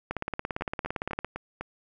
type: two click trains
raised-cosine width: 0.5 ms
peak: -15 / -19 dBFS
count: 21 / 5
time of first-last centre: 0.11-1.246 / 0.61-1.61 s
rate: 17.6 / 4 Hz
effects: none